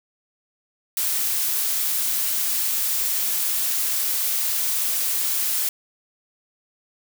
blue noise, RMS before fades -23 dBFS, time 0.97-5.69 s, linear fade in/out 2 ms, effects none

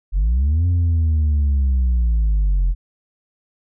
sine linear two-way sweep, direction up then down, 42.46 to 89 to 42.46 Hz, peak -11 dBFS, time 0.12-2.75 s, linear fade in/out 50 ms, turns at 0.67 s, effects tanh soft clip ceiling -13 dBFS

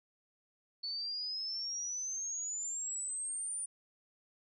sine exponential sweep, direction up, 4435 to 9397 Hz, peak -36 dBFS, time 0.83-3.66 s, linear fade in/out 10 ms, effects none

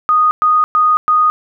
sine tone bursts, 1239 Hz, D#6, 8 cents flat, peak -8 dBFS, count 4, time 0.09-1.3 s, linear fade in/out 0 ms, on 220 ms, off 110 ms, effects none

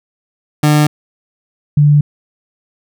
30% pulse / sine tone pair in turn, 150 / 146.91 Hz, D3 / D3, +37 / +1 cents, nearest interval unison, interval 36 cents, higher first, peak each -5 dBFS, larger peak neither, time 0.63-0.87 / 1.77-2.01 s, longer neither, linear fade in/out 5 ms, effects none

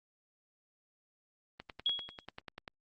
click train, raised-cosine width 0.3 ms, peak -27 dBFS, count 12, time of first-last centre 1.6-2.678 s, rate 10.2 Hz
sine tone with exponential decay, 3322 Hz, G#7, in tune, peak -26 dBFS, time 1.86-2.25 s, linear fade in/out 1 ms, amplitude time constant 84 ms
effects Opus 24 kbps

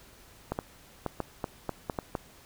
clicks, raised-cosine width 1 ms, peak -16 dBFS, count 9, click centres 0.52 / 0.589 / 1.063 / 1.203 / 1.442 / 1.693 / 1.898 / 1.988 / 2.152 s, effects pink hiss -55 dBFS RMS until 2.45 s

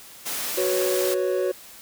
white high-pass noise, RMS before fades -29 dBFS, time 0.25-1.15 s, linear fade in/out 20 ms, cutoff 200 Hz, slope 12 dB/octave
triangle chord, F# suspended fourth, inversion none, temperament just, 370 / 493.3 / 555 Hz, F#4 / B4 / C#5, 0 / -2 / +2 cents, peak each -22 / -26 / -24 dBFS, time 0.57-1.52 s, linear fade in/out 10 ms
effects white hiss -45 dBFS RMS until 1.81 s

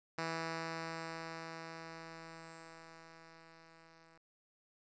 5% pulse tone with level ramp, 163.7 Hz, E3, 12 cents flat, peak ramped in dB -25 to -50 dBFS, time 0.18-4.18 s, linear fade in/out 5 ms, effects resampled to 16000 Hz + 11-bit

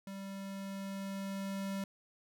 square tone with level ramp, 195.5 Hz, G3, 4 cents flat, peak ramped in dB -43 to -36 dBFS, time 0.07-1.84 s, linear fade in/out 2 ms, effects none

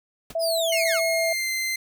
pink noise with exponential decay, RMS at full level -32 dBFS, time 0.3-0.37 s, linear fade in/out 5 ms, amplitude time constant 15 ms
sine tone, 659.3 Hz, E5, in tune, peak -22 dBFS, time 0.35-1.33 s, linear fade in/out 5 ms
sawtooth linear sweep, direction down, 5170 to 1076 Hz, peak -23 dBFS, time 0.39-1.01 s, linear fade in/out 50 ms
sawtooth tone with pitch glide, 2155 to 2077 Hz, C#7 to C7, -49 to -13 cents, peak -21 dBFS, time 0.72-1.76 s, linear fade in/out 5 ms, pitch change -64 cents, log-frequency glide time 1.06-1.5 s
effects none

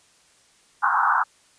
white band-pass noise, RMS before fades -20 dBFS, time 0.82-1.24 s, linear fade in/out 20 ms, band 790 to 1500 Hz, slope 96 dB/octave, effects white hiss -58 dBFS RMS until 1.58 s + resampled to 22050 Hz

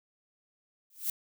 violet noise with exponential growth, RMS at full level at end -27 dBFS, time 0.9-1.1 s, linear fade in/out 2 ms, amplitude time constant 42 ms, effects none

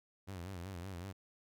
sawtooth tone with vibrato, 91.4 Hz, F#2, 21 cents flat, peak -39 dBFS, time 0.27-1.13 s, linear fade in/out 20 ms, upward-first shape sine, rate 5.3 Hz, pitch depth 130 cents each way, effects none

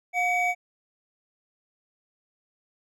triangle tone pair together, 716 / 2268 Hz, F5 / C#7, +43 / +39 cents, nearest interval octave + minor sixth, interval 1996 cents, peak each -23 dBFS, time 0.13-0.55 s, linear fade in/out 50 ms, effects none

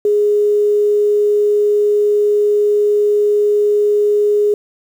sine tone, 415.3 Hz, G#4, in tune, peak -10 dBFS, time 0.05-4.54 s, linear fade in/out 2 ms, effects 7-bit

